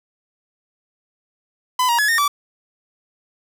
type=tone with pitch steps; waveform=45% pulse; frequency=1007 / 945 / 1697 / 1834 / 1156 Hz; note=B5 / A#5 / G#6 / A#6 / D6; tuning=+33 / +23 / +37 / -29 / -28 cents; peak=-15 dBFS; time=1.79-2.28 s; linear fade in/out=5 ms; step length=98 ms; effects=none